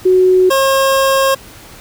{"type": "tone pair in turn", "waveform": ["sine", "25% pulse"], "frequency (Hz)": [370, 538.9], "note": ["F#4", "C#5"], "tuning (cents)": [0, -49], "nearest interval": "perfect fifth", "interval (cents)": 651, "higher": "second", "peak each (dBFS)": -6, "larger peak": "neither", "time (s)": [[0.05, 0.5], [0.5, 1.35]], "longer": "second", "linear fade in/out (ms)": 10, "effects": ["pink hiss -37 dBFS RMS until 1.8 s"]}